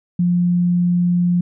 sine tone, 176.1 Hz, F3, 15 cents sharp, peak -13 dBFS, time 0.19-1.41 s, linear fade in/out 5 ms, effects none

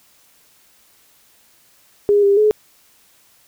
sine tone with pitch steps, 409.5 / 400 / 425.4 Hz, G#4 / G4 / G#4, -24 / +35 / +42 cents, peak -10 dBFS, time 2.09-2.51 s, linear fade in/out 0 ms, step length 140 ms, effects white hiss -54 dBFS RMS until 3.47 s

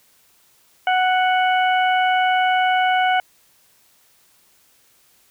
harmonic tone, 740 Hz, F#5, in tune, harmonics 1 / 2 / 3 / 4, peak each -16 / -22 / -26 / -28 dBFS, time 0.87-3.2 s, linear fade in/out 2 ms, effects white hiss -57 dBFS RMS until 5.3 s

